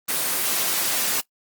white high-pass noise, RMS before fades -23 dBFS, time 0.08-1.21 s, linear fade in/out 10 ms, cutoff 170 Hz, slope 12 dB/octave, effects noise-tail reverb RT60 0.1 s tail -20 dB re dry + Opus 24 kbps

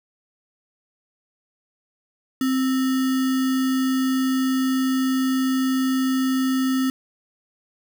sine tone with sample-and-hold, 261.6 Hz, C4, in tune, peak -18 dBFS, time 2.41-6.9 s, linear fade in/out 2 ms, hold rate 1575 Hz, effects none

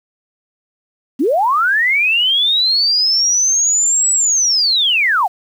sine linear two-way sweep, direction up then down, 226.2 to 7902 to 672 Hz, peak -11 dBFS, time 1.19-5.28 s, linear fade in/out 20 ms, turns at 4.12 s, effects 7-bit

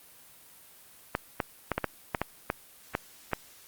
clicks, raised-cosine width 0.5 ms, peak -11 dBFS, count 10, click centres 1.151 / 1.402 / 1.717 / 1.78 / 1.843 / 2.148 / 2.216 / 2.501 / 2.951 / 3.333 s, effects white hiss -54 dBFS RMS until 3.67 s + Opus 32 kbps

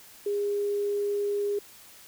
sine tone, 408.1 Hz, G#4, 30 cents flat, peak -25 dBFS, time 0.26-1.59 s, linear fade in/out 5 ms, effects white hiss -51 dBFS RMS until 2.07 s

